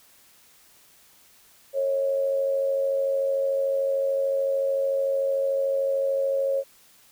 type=tone with amplitude modulation; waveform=sine; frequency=546 Hz; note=C#5; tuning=26 cents flat; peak=-19 dBFS; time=1.73-6.64 s; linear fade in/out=50 ms; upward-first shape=sine; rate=93.5 Hz; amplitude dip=50%; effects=white hiss -56 dBFS RMS until 7.11 s